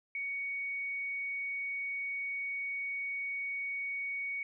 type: tone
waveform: sine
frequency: 2235 Hz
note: C#7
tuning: 14 cents sharp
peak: -34 dBFS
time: 0.15-4.43 s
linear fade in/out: 2 ms
effects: none